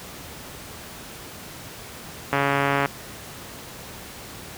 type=click train; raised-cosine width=0.5 ms; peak=-6 dBFS; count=75; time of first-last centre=2.33-2.859 s; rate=140 Hz; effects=pink hiss -39 dBFS RMS until 4.57 s + high-pass 60 Hz 12 dB/octave